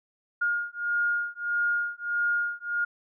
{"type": "beating tone pair", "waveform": "sine", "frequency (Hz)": [1421, 1422.6], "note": ["F6", "F6"], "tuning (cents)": [30, 32], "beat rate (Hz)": 1.6, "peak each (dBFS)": -28, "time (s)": [0.41, 2.85], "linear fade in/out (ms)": 10, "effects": []}